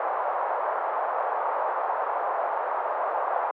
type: band-pass noise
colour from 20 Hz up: pink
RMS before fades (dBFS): -27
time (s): 0-3.51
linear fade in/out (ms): 2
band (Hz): 610 to 1100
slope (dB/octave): 24
effects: high-pass 400 Hz 12 dB/octave